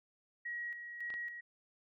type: tone with tremolo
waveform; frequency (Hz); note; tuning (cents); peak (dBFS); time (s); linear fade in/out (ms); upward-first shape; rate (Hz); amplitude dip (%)
sine; 1904; A#6; +36; -38; 0.45-1.41; 10; square; 1.8; 50
type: clicks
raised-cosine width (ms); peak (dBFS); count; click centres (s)
0.3; -35; 2; 1.103 / 1.14
effects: none